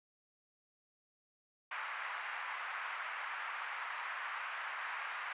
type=band-pass noise; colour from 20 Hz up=pink; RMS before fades=-42 dBFS; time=1.71-5.33 s; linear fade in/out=5 ms; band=1000 to 2300 Hz; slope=24 dB/octave; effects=resampled to 8000 Hz